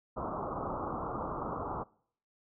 white low-pass noise, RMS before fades -37 dBFS, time 0.16-1.84 s, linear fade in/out 20 ms, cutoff 1300 Hz, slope 96 dB/octave, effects noise-tail reverb RT60 0.6 s tail -24 dB re dry

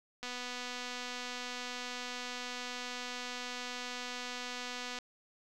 click train, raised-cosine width 0.2 ms, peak -24 dBFS, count 1176, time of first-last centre 0.23-4.987 s, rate 247 Hz, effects none

